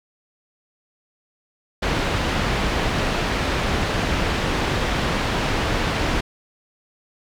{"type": "low-pass noise", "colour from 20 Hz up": "pink", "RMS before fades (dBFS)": -22, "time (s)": [1.82, 6.21], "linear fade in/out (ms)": 10, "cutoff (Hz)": 3600, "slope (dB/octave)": 12, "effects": []}